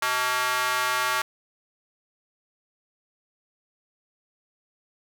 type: tone with high-pass filter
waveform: square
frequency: 126.3 Hz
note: B2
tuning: 39 cents sharp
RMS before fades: -25 dBFS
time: 0.02-1.22 s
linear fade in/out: 5 ms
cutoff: 1200 Hz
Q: 1.9
effects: none